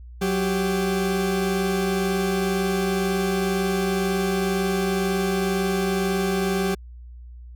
40% pulse tone pair together, 185 / 392 Hz, F#3 / G4, 0 / 0 cents, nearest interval octave + minor second, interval 1300 cents, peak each -23 dBFS, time 0.21-6.75 s, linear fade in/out 10 ms, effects added 60 Hz sine -38 dBFS peak until 7.55 s

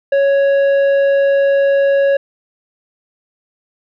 sine tone with tanh clipping, 555 Hz, C#5, 2 cents sharp, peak -11 dBFS, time 0.12-2.17 s, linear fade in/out 5 ms, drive 8 dB, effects none

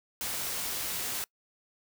white noise, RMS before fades -34 dBFS, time 0.21-1.24 s, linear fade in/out 0 ms, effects noise-tail reverb RT60 0.1 s tail -25 dB re dry

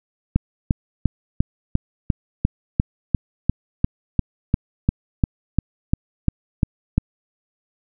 click train, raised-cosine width 5 ms, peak -3 dBFS, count 20, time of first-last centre 0.36-6.98 s, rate 2.87 Hz, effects none

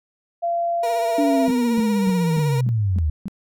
sine tone with pitch glide, 685 to 674 Hz, F5 to E5, -34 to +38 cents, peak -19 dBFS, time 0.42-1.48 s, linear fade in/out 20 ms, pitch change -28 cents, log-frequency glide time 0.92-1.12 s
30% pulse tone with vibrato, 472 Hz, A#4, 22 cents sharp, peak -23 dBFS, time 0.83-2.61 s, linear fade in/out 5 ms, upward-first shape triangle, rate 16 Hz, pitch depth 52 cents each way
sine linear sweep, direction down, 293.7 to 72.6 Hz, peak -17 dBFS, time 1.18-3.1 s, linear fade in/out 5 ms
sine tone bursts, 196.7 Hz, G3, 6 cents sharp, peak -24 dBFS, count 7, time 1.48-3.282 s, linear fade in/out 0 ms, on 26 ms, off 270 ms
effects none

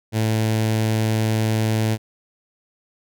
sawtooth tone with notch filter, 110 Hz, A2, in tune, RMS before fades -20 dBFS, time 0.12-1.98 s, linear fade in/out 50 ms, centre 1200 Hz, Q 1.9, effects none

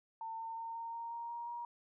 sine tone with pitch steps, 900 / 906.8 / 913.6 / 920.5 / 927.4 / 934.4 / 941.5 / 948.6 Hz, A5 / A#5 / A#5 / A#5 / A#5 / A#5 / A#5 / A#5, +39 / -48 / -35 / -22 / -9 / +4 / +17 / +30 cents, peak -40 dBFS, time 0.21-1.65 s, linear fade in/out 2 ms, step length 180 ms, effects none

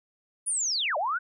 sine linear two-way sweep, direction down then up, 10000 to 554.4 to 1551 Hz, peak -25 dBFS, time 0.46-1.19 s, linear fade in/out 20 ms, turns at 0.97 s, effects none

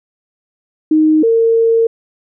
sine tone pair in turn, 311.1 / 456 Hz, D#4 / A#4, 0 / -38 cents, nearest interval perfect fifth, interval 662 cents, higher second, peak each -7 / -8 dBFS, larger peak first, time 0.91-1.23 / 1.23-1.87 s, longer second, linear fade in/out 5 ms, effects none

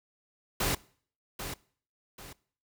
pink noise with echo, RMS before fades -29 dBFS, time 0.6-0.75 s, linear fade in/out 5 ms, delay 790 ms, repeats 2, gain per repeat -9 dB, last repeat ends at 2.33 s, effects noise-tail reverb RT60 0.5 s tail -22 dB re dry

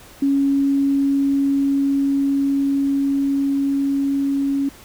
sine tone with level ramp, 277.2 Hz, C#4, in tune, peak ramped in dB -14 to -17 dBFS, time 0.22-4.69 s, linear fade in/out 5 ms, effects pink hiss -44 dBFS RMS until 4.84 s

